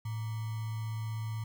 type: tone with sample-and-hold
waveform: sine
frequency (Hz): 110.5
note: A2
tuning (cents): +8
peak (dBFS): -33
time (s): 0.05-1.44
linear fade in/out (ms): 5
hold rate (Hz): 1050
effects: none